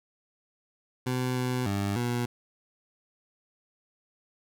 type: tone with pitch steps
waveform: 20% pulse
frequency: 126.8 / 126 / 100.2 / 120.9 Hz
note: B2 / B2 / G2 / B2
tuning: +46 / +35 / +38 / -36 cents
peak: -22 dBFS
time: 1.06-2.26 s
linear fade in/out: 10 ms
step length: 300 ms
effects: none